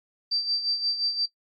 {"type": "tone with tremolo", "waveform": "sine", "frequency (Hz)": 4673, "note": "D8", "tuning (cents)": -9, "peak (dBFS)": -22, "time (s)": [0.31, 1.26], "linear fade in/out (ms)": 10, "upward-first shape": "sine", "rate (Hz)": 5.7, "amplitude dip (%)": 65, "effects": ["noise-tail reverb RT60 0.1 s tail -17 dB re dry", "AAC 32 kbps"]}